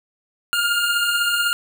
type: beating tone pair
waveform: 25% pulse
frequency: 1396.9 / 1412.9 Hz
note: F6 / F6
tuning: 0 / +20 cents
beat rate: 16 Hz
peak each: -22 / -15 dBFS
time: 0.53-1.53 s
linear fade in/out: 0 ms
effects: none